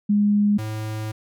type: tone pair in turn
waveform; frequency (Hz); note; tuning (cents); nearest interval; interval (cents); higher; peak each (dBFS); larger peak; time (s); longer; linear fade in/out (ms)
sine / square; 206.1 / 108.55; G#3 / A2; -13 / -23; major seventh; 1110; first; -15 / -27; first; 0.09-0.58 / 0.58-1.12; second; 10
effects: none